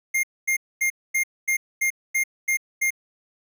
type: tone bursts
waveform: square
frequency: 2119 Hz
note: C7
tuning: 21 cents sharp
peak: -20 dBFS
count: 9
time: 0.14-2.906 s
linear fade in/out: 10 ms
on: 94 ms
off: 240 ms
effects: none